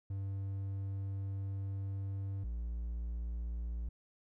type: tone pair in turn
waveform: triangle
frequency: 97.8 / 58.01 Hz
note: G2 / A#1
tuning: -4 / -8 cents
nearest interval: major sixth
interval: 904 cents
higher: first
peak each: -34 / -34 dBFS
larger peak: neither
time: 0.1-2.44 / 2.44-3.89 s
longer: first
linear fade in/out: 5 ms
effects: none